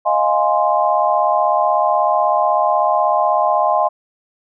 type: chord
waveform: sine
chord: F minor seventh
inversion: third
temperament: equal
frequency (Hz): 622.3 / 698.5 / 830.6 / 1046.5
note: Eb5 / F5 / Ab5 / C6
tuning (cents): 0 / 0 / 0 / 0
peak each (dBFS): -18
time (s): 0.05-3.89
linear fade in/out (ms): 20
effects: none